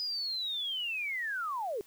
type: linear sweep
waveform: sine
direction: down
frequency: 5010 to 379.6 Hz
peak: -32 dBFS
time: 0-1.81 s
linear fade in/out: 0 ms
effects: white hiss -60 dBFS RMS until 1.86 s